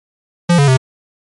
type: tone with pitch steps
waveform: square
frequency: 173.1 / 141.7 / 130.5 Hz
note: F3 / C#3 / C3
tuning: -15 / +38 / -4 cents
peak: -8 dBFS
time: 0.49-0.772 s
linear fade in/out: 10 ms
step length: 94 ms
effects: MP3 48 kbps